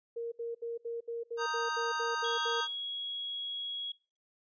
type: tone bursts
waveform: sine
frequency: 466.1 Hz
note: A#4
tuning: in tune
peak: -34 dBFS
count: 11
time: 0.16-2.61 s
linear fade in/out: 10 ms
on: 160 ms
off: 69 ms
type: chord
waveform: square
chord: Eb major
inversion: second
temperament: equal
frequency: 932.3 / 1244.5 / 1568 Hz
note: Bb5 / Eb6 / G6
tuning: 0 / 0 / 0 cents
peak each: -37 dBFS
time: 1.37-2.68 s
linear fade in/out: 50 ms
type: tone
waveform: sine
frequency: 3322 Hz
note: G#7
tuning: in tune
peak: -35 dBFS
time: 2.24-3.92 s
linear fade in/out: 5 ms
effects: noise-tail reverb RT60 0.4 s tail -23 dB re dry + resampled to 16000 Hz